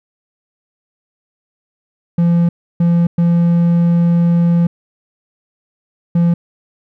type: tone bursts at uneven times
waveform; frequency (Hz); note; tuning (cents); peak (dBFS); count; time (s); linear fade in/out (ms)
triangle; 171; F3; -36; -7; 4; 2.18-2.49 / 2.8-3.07 / 3.18-4.67 / 6.15-6.34; 5
effects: none